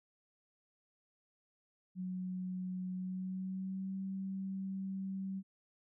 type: tone with pitch glide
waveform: sine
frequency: 184 to 192.15 Hz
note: F#3 to G3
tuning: -9 to -34 cents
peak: -37 dBFS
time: 1.95-5.43 s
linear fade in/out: 50 ms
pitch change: +75 cents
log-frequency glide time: 2.93-3.98 s
effects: none